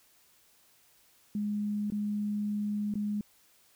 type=tone with dropouts; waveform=sine; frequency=207.7 Hz; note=G#3; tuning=in tune; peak=-29 dBFS; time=1.35-3.21 s; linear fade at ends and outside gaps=2 ms; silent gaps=1.902-1.921 / 2.94-2.954 s; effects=white hiss -64 dBFS RMS until 3.75 s